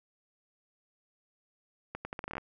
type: accelerating click train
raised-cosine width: 0.5 ms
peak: -22 dBFS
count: 11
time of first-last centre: 1.95-2.381 s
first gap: 100 ms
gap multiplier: 0.79
effects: none